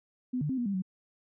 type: tone with pitch steps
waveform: sine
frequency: 251.6 / 148.9 / 262.4 / 241.2 / 198.7 / 186.6 Hz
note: B3 / D3 / C4 / B3 / G3 / F#3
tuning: +32 / +24 / +5 / -41 / +24 / +15 cents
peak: -28 dBFS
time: 0.33-0.822 s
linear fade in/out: 10 ms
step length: 82 ms
effects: none